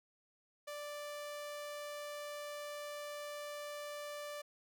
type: tone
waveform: sawtooth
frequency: 587.3 Hz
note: D5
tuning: in tune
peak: -39 dBFS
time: 0.67-4.42 s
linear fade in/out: 10 ms
effects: none